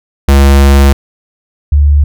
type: tone pair in turn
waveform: square / sine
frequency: 69.3 / 72.62 Hz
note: C#2 / D2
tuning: 0 / -19 cents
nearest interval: minor second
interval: 81 cents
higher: second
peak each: -3 dBFS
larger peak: neither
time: 0.28-0.93 / 1.72-2.04 s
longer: first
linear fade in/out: 5 ms
effects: none